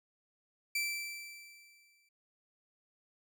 sawtooth tone with exponential decay, 2334 Hz, D7, 11 cents flat, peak -27 dBFS, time 0.75-2.09 s, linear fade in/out 5 ms, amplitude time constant 290 ms, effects none

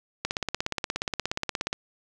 click train, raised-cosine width 0.2 ms, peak -10 dBFS, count 26, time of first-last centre 0.25-1.729 s, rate 16.9 Hz, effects none

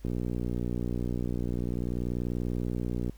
click train, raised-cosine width 3 ms, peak -19 dBFS, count 185, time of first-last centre 0.05-3.096 s, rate 60.4 Hz, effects added 50 Hz sine -47 dBFS peak until 3.17 s + pink hiss -62 dBFS RMS until 3.17 s

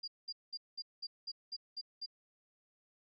sine tone bursts, 4804 Hz, D8, 38 cents sharp, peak -39 dBFS, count 9, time 0.03-2.062 s, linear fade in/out 10 ms, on 48 ms, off 200 ms, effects none

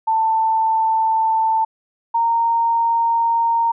sine tone pair in turn, 889 / 924.4 Hz, A5 / A#5, +18 / -15 cents, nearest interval minor second, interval 67 cents, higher second, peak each -14 dBFS, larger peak neither, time 0.07-1.65 / 2.14-3.72 s, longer neither, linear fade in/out 10 ms, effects none

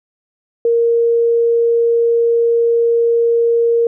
sine tone, 466.2 Hz, A#4, in tune, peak -10 dBFS, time 0.65-3.87 s, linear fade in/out 2 ms, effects none

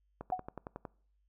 click train, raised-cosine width 1 ms, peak -27 dBFS, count 8, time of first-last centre 0.21-0.852 s, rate 10.9 Hz
sine tone with exponential decay, 738 Hz, F#5, 5 cents flat, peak -26 dBFS, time 0.32-0.44 s, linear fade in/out 5 ms, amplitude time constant 26 ms
effects noise-tail reverb RT60 0.5 s tail -23 dB re dry + added 50 Hz sine -70 dBFS peak until 1.28 s

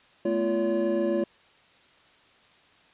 triangle tone cluster, 217.2 / 244.8 / 343.9 / 567 Hz, A3 / B3 / F4 / C#5, -22 / -15 / -27 / +39 cents, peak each -28 / -32 / -24 / -26 dBFS, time 0.25-1.24 s, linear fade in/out 5 ms, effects white hiss -58 dBFS RMS until 2.93 s + resampled to 8000 Hz

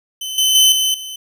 sawtooth tone with level steps, 3047 Hz, G7, 50 cents flat, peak -20 / -9 / -5 / -11 / -24 dBFS, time 0.21-1.16 s, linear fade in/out 5 ms, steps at 0.38 / 0.55 / 0.72 / 0.94 s, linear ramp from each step 2 ms, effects none

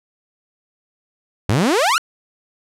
sawtooth exponential sweep, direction up, 90.5 to 1482 Hz, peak -10 dBFS, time 1.49-1.98 s, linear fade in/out 0 ms, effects low-pass 10000 Hz 12 dB/octave

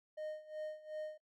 triangle tone with tremolo, 616 Hz, D#5, 17 cents flat, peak -37 dBFS, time 0.17-1.18 s, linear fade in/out 10 ms, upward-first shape sine, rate 2.7 Hz, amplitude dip 85%, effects noise-tail reverb RT60 0.1 s tail -24 dB re dry

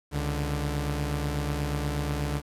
sawtooth tone pair together, 69.29 / 146.83 Hz, C#2 / D3, 0 / 0 cents, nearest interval octave + minor second, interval 1300 cents, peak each -26 dBFS, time 0.11-2.42 s, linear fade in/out 50 ms, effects resampled to 32000 Hz + 9-bit

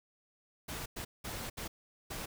pink noise bursts at uneven times, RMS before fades -41 dBFS, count 5, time 0.68-0.86 / 0.96-1.05 / 1.24-1.5 / 1.57-1.68 / 2.1-2.26 s, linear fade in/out 10 ms, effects none

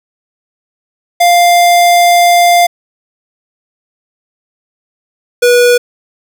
square tone pair in turn, 698.5 / 486.5 Hz, F5 / B4, 0 / -26 cents, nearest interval tritone, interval 626 cents, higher first, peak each -5 dBFS, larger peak neither, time 1.2-2.67 / 5.42-5.78 s, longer first, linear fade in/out 10 ms, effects none

